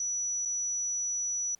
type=tone with dropouts; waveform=sine; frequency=5900 Hz; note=F#8; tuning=6 cents flat; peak=-29 dBFS; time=0-1.55 s; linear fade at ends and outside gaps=2 ms; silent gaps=0.452-0.456 s; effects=pink hiss -66 dBFS RMS until 1.59 s